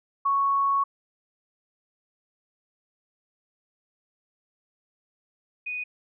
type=tone pair in turn; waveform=sine; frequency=1108.7 / 2482 Hz; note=C#6 / D#7; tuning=0 / -5 cents; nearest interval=octave + major second; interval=1395 cents; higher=second; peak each=-20 / -29 dBFS; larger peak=first; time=0.25-0.84 / 5.66-5.84 s; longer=first; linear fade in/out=10 ms; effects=none